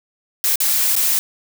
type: noise with dropouts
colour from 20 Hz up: blue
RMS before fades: -17 dBFS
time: 0.44-1.19 s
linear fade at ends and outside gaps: 0 ms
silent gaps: 0.557-0.603 / 0.954-0.964 s
effects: none